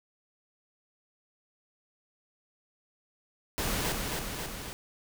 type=noise with echo; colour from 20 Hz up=pink; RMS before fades=-31 dBFS; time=3.58-3.92 s; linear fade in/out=0 ms; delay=270 ms; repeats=3; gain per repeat=-3 dB; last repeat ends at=4.73 s; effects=none